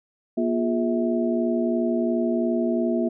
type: tone cluster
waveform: sine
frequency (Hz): 238.8 / 350.4 / 413.3 / 652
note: A#3 / F4 / G#4 / E5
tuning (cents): +42 / +6 / -8 / -19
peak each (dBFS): -23 / -25 / -31 / -28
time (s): 0.37-3.09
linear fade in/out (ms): 10
effects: none